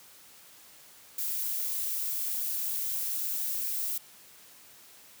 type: noise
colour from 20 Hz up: violet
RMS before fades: -32 dBFS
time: 1.18-3.98 s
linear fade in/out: 5 ms
effects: white hiss -54 dBFS RMS until 5.2 s + high-pass 80 Hz 12 dB/octave